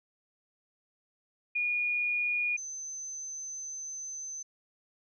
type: tone pair in turn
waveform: sine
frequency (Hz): 2441 / 6151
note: D#7 / G8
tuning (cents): -34 / -34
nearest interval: octave + major third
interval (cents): 1600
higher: second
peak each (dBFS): -27 / -37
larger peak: first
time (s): 1.55-2.57 / 2.57-4.43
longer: second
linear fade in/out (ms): 10
effects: none